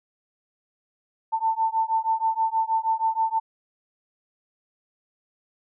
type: beating tone pair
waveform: sine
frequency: 890 / 896.3 Hz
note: A5 / A5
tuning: +20 / +32 cents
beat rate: 6.3 Hz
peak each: -24 dBFS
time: 1.32-3.4 s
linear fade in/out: 20 ms
effects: none

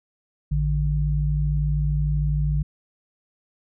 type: tone pair together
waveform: sine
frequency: 55.61 / 148.6 Hz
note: A1 / D3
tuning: +19 / +21 cents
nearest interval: octave + perfect fourth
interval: 1702 cents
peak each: -22 dBFS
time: 0.51-2.63 s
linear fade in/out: 10 ms
effects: none

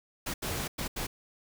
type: noise bursts at uneven times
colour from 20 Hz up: pink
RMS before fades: -34 dBFS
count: 4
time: 0.26-0.34 / 0.42-0.68 / 0.78-0.88 / 0.96-1.07 s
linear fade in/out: 10 ms
effects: none

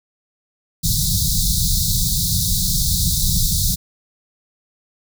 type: band-stop noise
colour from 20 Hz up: pink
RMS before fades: -18 dBFS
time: 0.83-3.76 s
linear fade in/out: 20 ms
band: 190 to 3700 Hz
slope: 96 dB/octave
effects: none

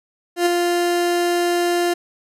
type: tone with ADSR envelope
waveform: 30% pulse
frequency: 349 Hz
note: F4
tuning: 1 cent flat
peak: -10 dBFS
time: 0.36-1.94 s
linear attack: 100 ms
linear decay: 13 ms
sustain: -4 dB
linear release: 10 ms
effects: resampled to 32000 Hz

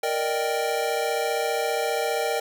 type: chord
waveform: square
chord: Eb major seventh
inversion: second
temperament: equal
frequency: 466.2 / 587.3 / 622.3 / 784 Hz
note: Bb4 / D5 / Eb5 / G5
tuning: 0 / 0 / 0 / 0 cents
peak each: -28 / -32 / -31 / -29 dBFS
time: 0.03-2.4 s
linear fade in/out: 5 ms
effects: none

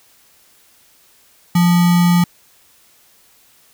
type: tone with sample-and-hold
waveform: sine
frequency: 174.61 Hz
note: F3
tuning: in tune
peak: -9 dBFS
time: 1.55-2.24 s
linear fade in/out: 5 ms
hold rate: 1050 Hz
effects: white hiss -52 dBFS RMS until 3.73 s

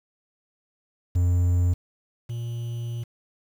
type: tone pair in turn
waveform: triangle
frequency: 88.4 / 118 Hz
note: F2 / A#2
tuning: +22 / +22 cents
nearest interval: perfect fourth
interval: 500 cents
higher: second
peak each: -16 / -26 dBFS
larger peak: first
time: 1.15-1.74 / 2.29-3.04 s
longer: second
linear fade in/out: 10 ms
effects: 8-bit

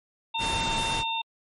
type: harmonic tone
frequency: 907 Hz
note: A#5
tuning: 48 cents flat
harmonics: 1 / 3 / 4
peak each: -29 / -33 / -31 dBFS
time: 0.34-1.22 s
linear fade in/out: 10 ms
type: noise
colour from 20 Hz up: pink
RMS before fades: -31 dBFS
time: 0.38-1.04 s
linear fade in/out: 50 ms
effects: MP3 48 kbps

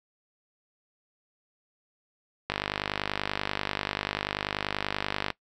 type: click train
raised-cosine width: 0.3 ms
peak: -11 dBFS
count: 142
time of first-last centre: 2.5-5.303 s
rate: 50.3 Hz
effects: noise-tail reverb RT60 0.1 s tail -20 dB re dry

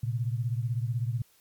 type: beating tone pair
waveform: sine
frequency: 115.3 / 131.3 Hz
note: A#2 / C3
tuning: -19 / +6 cents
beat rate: 16 Hz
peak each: -28 / -32 dBFS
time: 0.03-1.22 s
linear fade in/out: 5 ms
effects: white hiss -63 dBFS RMS until 1.4 s + MP3 96 kbps

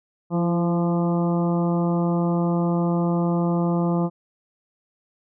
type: harmonic tone with a mistuned harmonic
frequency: 172.5 Hz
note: F3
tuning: 21 cents flat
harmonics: 1 / 2 / 3 / 4 / 5 / 6 / 7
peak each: -20 / -26 / -30 / -32 / -34 / -36 / -37 dBFS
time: 0.3-4.1 s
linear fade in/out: 50 ms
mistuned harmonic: 2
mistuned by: -29 cents
effects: none

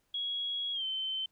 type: tone with pitch glide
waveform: sine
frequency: 3323 to 3083 Hz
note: G#7 to G7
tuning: 0 to -29 cents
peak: -32 dBFS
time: 0.14-1.26 s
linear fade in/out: 5 ms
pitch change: -129 cents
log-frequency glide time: 0.73-0.84 s
effects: pink hiss -75 dBFS RMS until 1.31 s

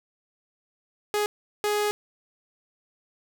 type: tone bursts at uneven times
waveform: sawtooth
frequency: 416.8 Hz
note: G#4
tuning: 6 cents sharp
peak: -19 dBFS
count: 2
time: 1.14-1.26 / 1.64-1.91 s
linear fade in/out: 0 ms
effects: none

